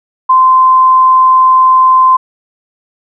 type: tone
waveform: sine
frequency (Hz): 1036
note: C6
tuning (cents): -17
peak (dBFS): -3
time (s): 0.29-2.17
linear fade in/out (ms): 10
effects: none